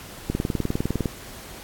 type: click train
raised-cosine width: 3 ms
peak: -10 dBFS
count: 16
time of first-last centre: 0.3-1.058 s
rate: 19.8 Hz
effects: pink hiss -41 dBFS RMS until 1.63 s + AAC 64 kbps